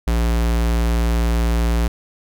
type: tone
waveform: square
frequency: 57.8 Hz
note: A#1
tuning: 14 cents flat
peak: -16 dBFS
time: 0.07-1.88 s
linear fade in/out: 5 ms
effects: none